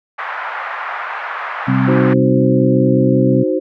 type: band-pass noise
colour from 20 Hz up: white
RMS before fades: -24 dBFS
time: 0.18-2.14 s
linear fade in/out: 10 ms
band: 740 to 1700 Hz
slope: 24 dB/octave
type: harmonic tone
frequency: 65.4 Hz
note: C2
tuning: in tune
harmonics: 2 / 3 / 4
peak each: -15 / -17 / -15 dBFS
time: 1.67-3.44 s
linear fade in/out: 20 ms
type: chord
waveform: sine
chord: C diminished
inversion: first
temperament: equal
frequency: 311.1 / 370 / 523.3 Hz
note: Eb4 / Gb4 / C5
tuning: 0 / 0 / 0 cents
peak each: -18 / -18 / -18 dBFS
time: 1.87-3.6 s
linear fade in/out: 20 ms
effects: none